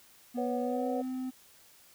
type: tone with pitch glide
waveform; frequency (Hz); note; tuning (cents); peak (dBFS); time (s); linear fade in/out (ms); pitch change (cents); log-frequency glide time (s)
triangle; 243.9 to 257.5; B3 to C4; -21 to -28; -31; 0.34-1.31; 20; +93; 0.6-0.86
type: chord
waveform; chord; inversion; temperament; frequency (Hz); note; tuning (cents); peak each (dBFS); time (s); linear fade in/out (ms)
sine; B suspended second; none; equal; 493.9 / 554.4 / 740; B4 / C#5 / F#5; 0 / 0 / 0; -34 / -37 / -36; 0.37-1.02; 10
effects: white hiss -59 dBFS RMS until 1.94 s